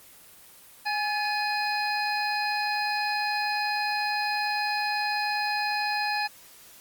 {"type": "harmonic tone with a mistuned harmonic", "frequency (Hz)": 830.6, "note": "G#5", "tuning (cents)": 0, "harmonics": [1, 2, 3, 5, 6], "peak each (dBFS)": [-28, -31, -33, -35, -36], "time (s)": [0.85, 6.28], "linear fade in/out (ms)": 20, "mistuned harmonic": 2, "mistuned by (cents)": 62, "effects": ["white hiss -51 dBFS RMS until 6.8 s", "Opus 24 kbps"]}